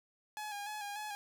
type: tone with vibrato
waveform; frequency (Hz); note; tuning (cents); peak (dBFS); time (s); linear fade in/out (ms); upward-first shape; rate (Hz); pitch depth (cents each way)
sawtooth; 830.6; G#5; 0; -36; 0.37-1.15; 0; square; 3.4; 36
effects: none